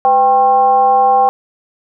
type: tone with frequency modulation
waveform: sine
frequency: 789 Hz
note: G5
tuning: 11 cents sharp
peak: -7 dBFS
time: 0.05-1.29 s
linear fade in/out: 0 ms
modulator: 286 Hz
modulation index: 0.61
effects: none